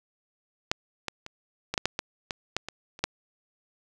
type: clicks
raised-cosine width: 0.2 ms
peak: -6 / -13 / -22 / -12 / -7 / -6 / -11 / -13 / -9 / -18 / -27 / -6 dBFS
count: 12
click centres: 0.715 / 1.083 / 1.264 / 1.74 / 1.778 / 1.856 / 1.991 / 2.308 / 2.566 / 2.686 / 2.991 / 3.04 s
effects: none